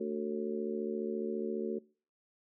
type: harmonic tone with a mistuned harmonic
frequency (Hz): 74.6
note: D2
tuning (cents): +28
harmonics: 3 / 4 / 5 / 6 / 7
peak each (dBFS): -38 / -45 / -36 / -38 / -46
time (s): 0-1.79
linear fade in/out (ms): 10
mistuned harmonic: 7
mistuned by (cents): +79
effects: noise-tail reverb RT60 0.4 s tail -24 dB re dry